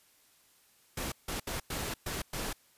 pink noise bursts at uneven times, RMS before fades -36 dBFS, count 6, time 0.97-1.12 / 1.28-1.4 / 1.47-1.6 / 1.7-1.94 / 2.06-2.22 / 2.33-2.53 s, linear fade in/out 5 ms, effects white hiss -65 dBFS RMS until 2.77 s + resampled to 32000 Hz

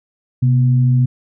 sine tone pair together, 127.8 / 241.3 Hz, C3 / B3, -40 / -40 cents, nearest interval major seventh, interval 1100 cents, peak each -10 / -22 dBFS, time 0.42-1.06 s, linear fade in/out 10 ms, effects none

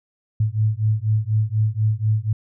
sine beating tone pair, 106.3 / 110.4 Hz, G#2 / A2, +41 / +6 cents, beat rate 4.1 Hz, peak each -20 dBFS, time 0.4-2.33 s, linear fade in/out 5 ms, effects none

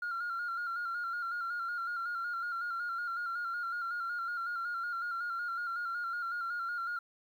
sine tone with vibrato, 1396.9 Hz, F6, in tune, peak -32 dBFS, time 0.02-6.99 s, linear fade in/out 5 ms, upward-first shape square, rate 5.4 Hz, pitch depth 39 cents each way, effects tanh soft clip ceiling -31 dBFS + 11-bit

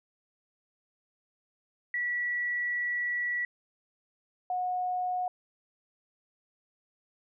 sine tone pair in turn, 1944 / 728.2 Hz, B6 / F#5, -28 / -28 cents, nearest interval octave + perfect fourth, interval 1700 cents, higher first, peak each -28 dBFS, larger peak neither, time 1.94-3.45 / 4.5-5.28 s, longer first, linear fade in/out 2 ms, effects none

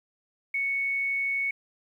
sine tone, 2217 Hz, C#7, in tune, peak -25 dBFS, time 0.54-1.51 s, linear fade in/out 5 ms, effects 10-bit

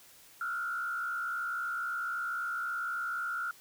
sine tone with frequency modulation, 1396.9 Hz, F6, in tune, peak -32 dBFS, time 0.41-3.51 s, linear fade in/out 2 ms, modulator 63.8 Hz, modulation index 1, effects white hiss -57 dBFS RMS until 3.6 s

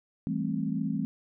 sine chord, A minor seventh, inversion second, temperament just, 165 / 198 / 220 / 264 Hz, E3 / G3 / A3 / C4, +2 / +18 / 0 / +16 cents, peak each -33 dBFS, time 0.27-1.05 s, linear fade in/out 0 ms, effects none

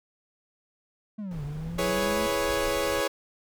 triangle linear two-way sweep, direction down then up, 220 to 140.6 to 220 Hz, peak -30 dBFS, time 1.18-2.27 s, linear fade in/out 10 ms, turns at 1.43 s
brown noise, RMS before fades -40 dBFS, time 1.31-3.01 s, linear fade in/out 2 ms
sawtooth chord, C# minor seventh, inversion first, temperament equal, 329.6 / 415.3 / 493.9 / 554.4 Hz, E4 / G#4 / B4 / C#5, 0 / 0 / 0 / 0 cents, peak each -30 / -27 / -28 / -24 dBFS, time 1.78-3.08 s, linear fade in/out 10 ms
effects none

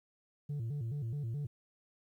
sine tone with vibrato, 129 Hz, C3, 24 cents flat, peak -32 dBFS, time 0.49-1.47 s, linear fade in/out 10 ms, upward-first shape square, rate 4.7 Hz, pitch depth 210 cents each way, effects tanh soft clip ceiling -34 dBFS + 12-bit

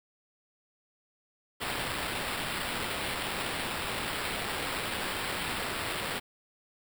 white noise with sample-and-hold, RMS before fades -34 dBFS, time 1.6-6.2 s, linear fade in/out 20 ms, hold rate 6300 Hz, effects none

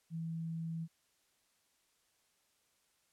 sine tone, 163.9 Hz, E3, 10 cents flat, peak -37 dBFS, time 0.1-0.88 s, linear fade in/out 50 ms, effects white hiss -75 dBFS RMS until 3.12 s + low-pass 11000 Hz 12 dB/octave

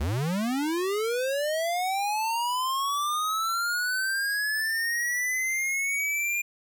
square linear sweep, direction up, 64 to 2415 Hz, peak -26 dBFS, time 0-6.42 s, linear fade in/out 10 ms, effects 10-bit

